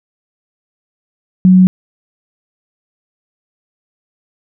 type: tone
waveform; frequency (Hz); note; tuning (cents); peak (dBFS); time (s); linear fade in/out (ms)
sine; 185; F#3; 0; -3; 1.45-1.67; 0
effects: none